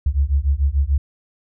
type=beating tone pair; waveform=sine; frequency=66.7 / 73.5 Hz; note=C2 / D2; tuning=+34 / +2 cents; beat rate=6.8 Hz; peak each=-18 dBFS; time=0.06-0.98 s; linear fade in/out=5 ms; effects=none